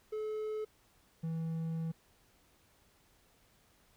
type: tone pair in turn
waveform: triangle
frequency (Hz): 430.6 / 162.98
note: A4 / E3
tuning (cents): -37 / -19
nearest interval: octave + perfect fourth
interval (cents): 1682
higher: first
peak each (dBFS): -33 / -32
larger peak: second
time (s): 0.12-0.65 / 1.23-1.92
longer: second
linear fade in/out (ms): 10
effects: pink hiss -68 dBFS RMS until 3.96 s